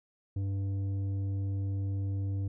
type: tone with tanh clipping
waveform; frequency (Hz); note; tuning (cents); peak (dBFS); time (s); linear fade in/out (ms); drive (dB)
sine; 98; G2; 0; -31; 0.36-2.48; 5; 8
effects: none